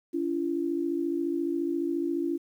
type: tone pair together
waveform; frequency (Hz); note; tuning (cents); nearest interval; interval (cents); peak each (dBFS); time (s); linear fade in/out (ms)
sine; 285.6 / 340; D4 / F4; -48 / -46; minor third; 302; -30 / -28; 0.13-2.38; 20
effects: 10-bit